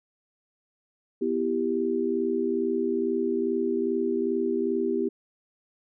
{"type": "chord", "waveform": "sine", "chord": "E minor", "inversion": "second", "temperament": "equal", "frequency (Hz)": [246.9, 329.6, 392], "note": ["B3", "E4", "G4"], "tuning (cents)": [0, 0, 0], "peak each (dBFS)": [-29, -29, -26], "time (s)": [1.21, 5.09], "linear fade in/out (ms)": 10, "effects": []}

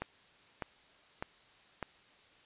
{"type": "click train", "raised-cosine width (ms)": 0.5, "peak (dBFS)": -21, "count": 4, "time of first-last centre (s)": [0.02, 1.827], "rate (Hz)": 1.66, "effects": ["white hiss -62 dBFS RMS until 2.45 s", "resampled to 8000 Hz"]}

